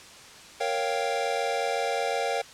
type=chord; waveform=square; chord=G half-diminished seventh; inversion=first; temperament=equal; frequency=466.2 / 554.4 / 698.5 / 784 Hz; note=Bb4 / Db5 / F5 / G5; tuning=0 / 0 / 0 / 0 cents; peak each=-32 dBFS; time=0.6-2.42 s; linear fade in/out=10 ms; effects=white hiss -47 dBFS RMS until 2.53 s + low-pass 7000 Hz 12 dB/octave

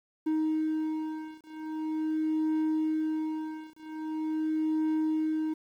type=beating tone pair; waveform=triangle; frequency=312.7 / 313.13 Hz; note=D#4 / D#4; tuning=+9 / +11 cents; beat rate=0.43 Hz; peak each=-29 dBFS; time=0.26-5.54 s; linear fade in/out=10 ms; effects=10-bit

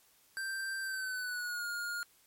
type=tone with pitch glide; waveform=square; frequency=1570 to 1423.2 Hz; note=G6 to F6; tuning=+2 to +32 cents; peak=-36 dBFS; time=0.37-2.03 s; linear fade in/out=0 ms; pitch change=-170 cents; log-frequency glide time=0.81-1.67 s; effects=white hiss -66 dBFS RMS until 2.26 s + MP3 64 kbps

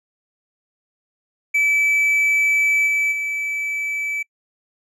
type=tone with level steps; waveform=triangle; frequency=2306 Hz; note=D7; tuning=32 cents flat; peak=-13 / -15 / -20 dBFS; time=1.54-4.23 s; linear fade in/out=10 ms; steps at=2.86 / 3.11 s; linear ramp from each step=20 ms; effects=noise-tail reverb RT60 0.1 s tail -26 dB re dry + resampled to 32000 Hz

